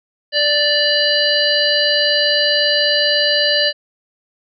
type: harmonic tone with a mistuned harmonic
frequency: 587.3 Hz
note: D5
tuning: in tune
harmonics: 1 / 3 / 5 / 7 / 8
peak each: -19 / -19 / -19 / -19 / -19 dBFS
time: 0.32-3.73 s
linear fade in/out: 50 ms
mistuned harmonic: 7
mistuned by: -20 cents
effects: none